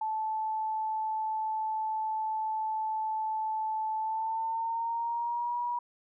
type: tone with pitch glide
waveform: sine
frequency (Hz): 873 to 963.1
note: A5 to B5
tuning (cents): -14 to -44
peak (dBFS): -29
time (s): 0.01-5.79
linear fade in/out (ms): 5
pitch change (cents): +170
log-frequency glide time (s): 3.97-5.57
effects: none